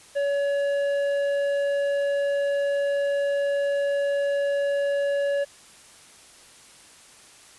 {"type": "tone with tanh clipping", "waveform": "sine", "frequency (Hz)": 565, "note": "C#5", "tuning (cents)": 33, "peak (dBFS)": -23, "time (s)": [0.15, 5.45], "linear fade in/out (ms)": 20, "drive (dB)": 9, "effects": ["white hiss -50 dBFS RMS until 7.58 s", "resampled to 24000 Hz"]}